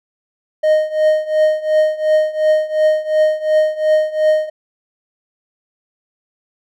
triangle tone with tremolo, 619 Hz, D#5, 9 cents flat, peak -6 dBFS, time 0.63-4.5 s, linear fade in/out 10 ms, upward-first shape triangle, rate 2.8 Hz, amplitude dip 90%, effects none

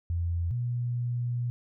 sine tone pair in turn, 85.4 / 121.16 Hz, F2 / B2, -38 / -33 cents, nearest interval tritone, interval 605 cents, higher second, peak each -26 / -27 dBFS, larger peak first, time 0.1-0.51 / 0.51-1.5 s, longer second, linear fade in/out 0 ms, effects none

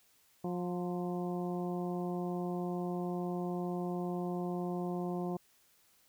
harmonic tone with a mistuned harmonic, 177.8 Hz, F3, 31 cents sharp, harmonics 1 / 2 / 3 / 4 / 5 / 6, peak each -36 / -38 / -46 / -43 / -50 / -51 dBFS, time 0.44-5.37 s, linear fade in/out 5 ms, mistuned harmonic 6, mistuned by -37 cents, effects white hiss -68 dBFS RMS until 6.08 s

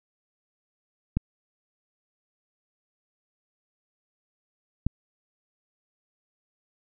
clicks, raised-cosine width 5 ms, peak -11 dBFS, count 2, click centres 1.17 / 4.866 s, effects none

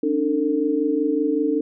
sine tone cluster, 277.6 / 302.9 / 449.9 Hz, C#4 / D#4 / A4, +3 / -46 / +39 cents, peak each -24 / -21 / -23 dBFS, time 0.03-1.61 s, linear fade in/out 5 ms, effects none

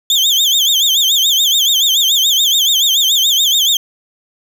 35% pulse tone with vibrato, 3381 Hz, G#7, 30 cents sharp, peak -8 dBFS, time 0.1-3.77 s, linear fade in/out 2 ms, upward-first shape sine, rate 7 Hz, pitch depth 170 cents each way, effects none

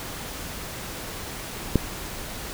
click, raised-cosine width 3 ms, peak -4 dBFS, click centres 1.757 s, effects pink hiss -35 dBFS RMS until 2.53 s

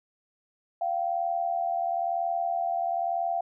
sine tone pair together, 691 / 772 Hz, F5 / G5, -19 / -27 cents, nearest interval major second, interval 192 cents, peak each -27 / -30 dBFS, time 0.81-3.41 s, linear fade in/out 5 ms, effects none

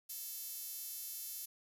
5% pulse tone with high-pass filter, 441.5 Hz, A4, 6 cents sharp, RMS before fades -45 dBFS, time 0.09-1.46 s, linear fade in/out 10 ms, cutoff 9300 Hz, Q 1.9, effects none

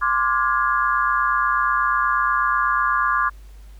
sine chord, D half-diminished seventh, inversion third, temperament equal with one note detuned, 1046.5 / 1174.7 / 1418.9 / 1661.2 Hz, C6 / D6 / F6 / Ab6, 0 / 0 / +27 / 0 cents, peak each -23 / -20 / -24 / -24 dBFS, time 0.01-3.3 s, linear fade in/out 20 ms, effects added 50 Hz sine -39 dBFS peak until 3.79 s + pink hiss -56 dBFS RMS until 3.79 s

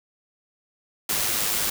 white noise with amplitude modulation, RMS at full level -23 dBFS, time 1.09-1.7 s, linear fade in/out 5 ms, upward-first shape sine, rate 105 Hz, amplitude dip 35%, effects none

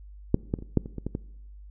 clicks, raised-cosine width 3 ms, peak -6 / -12 / -27 / -28 / -7 / -25 / -21 / -17 / -16 dBFS, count 9, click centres 0.344 / 0.539 / 0.588 / 0.624 / 0.773 / 0.859 / 0.983 / 1.066 / 1.151 s, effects noise-tail reverb RT60 0.9 s tail -22 dB re dry + added 50 Hz sine -43 dBFS peak until 1.7 s

